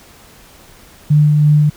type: tone with tremolo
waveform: sine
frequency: 149.5 Hz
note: D3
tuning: 31 cents sharp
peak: -6 dBFS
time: 1.1-1.7 s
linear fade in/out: 10 ms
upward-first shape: sine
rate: 3 Hz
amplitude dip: 25%
effects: pink hiss -43 dBFS RMS until 1.76 s